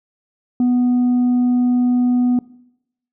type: tone with tanh clipping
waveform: triangle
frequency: 246.9 Hz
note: B3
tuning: in tune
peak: -13 dBFS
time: 0.6-2.39 s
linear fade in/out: 2 ms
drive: 7 dB
effects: noise-tail reverb RT60 0.8 s tail -21 dB re dry